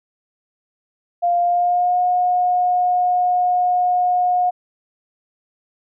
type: tone with pitch glide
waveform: sine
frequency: 698.5 to 721 Hz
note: F5 to F#5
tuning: 0 to -45 cents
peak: -14 dBFS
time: 1.22-4.51 s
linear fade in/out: 20 ms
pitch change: +55 cents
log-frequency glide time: 1.39-2 s
effects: none